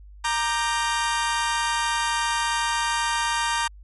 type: chord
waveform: sawtooth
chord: G minor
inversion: first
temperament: equal with one note detuned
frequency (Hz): 932.3 / 1189 / 1568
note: Bb5 / D6 / G6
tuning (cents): 0 / +21 / 0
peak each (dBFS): -20 / -25 / -25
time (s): 0.24-3.68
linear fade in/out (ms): 10
effects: added 50 Hz sine -42 dBFS peak until 3.83 s + MP3 48 kbps